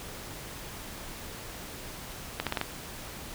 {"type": "accelerating click train", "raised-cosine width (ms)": 0.3, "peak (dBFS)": -12, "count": 5, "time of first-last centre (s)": [2.4, 2.614], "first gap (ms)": 67, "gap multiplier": 0.85, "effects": ["pink hiss -42 dBFS RMS until 3.34 s"]}